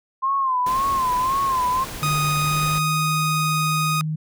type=tone with vibrato; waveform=sine; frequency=1046.5 Hz; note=C6; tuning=in tune; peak=-18 dBFS; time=0.22-1.85 s; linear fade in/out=20 ms; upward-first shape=sine; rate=1.9 Hz; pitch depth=91 cents each way
type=noise; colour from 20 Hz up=pink; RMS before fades=-33 dBFS; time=0.66-2.79 s; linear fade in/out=5 ms
type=tone with pitch glide; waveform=sine; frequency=148.8 to 155.75 Hz; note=D3 to D#3; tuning=+23 to +2 cents; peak=-22 dBFS; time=2.02-4.16 s; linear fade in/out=10 ms; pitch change=+79 cents; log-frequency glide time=2.37-2.88 s
type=tone; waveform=sawtooth; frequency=1244.5 Hz; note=D#6; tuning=in tune; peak=-17 dBFS; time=2.03-4.01 s; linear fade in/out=0 ms
effects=none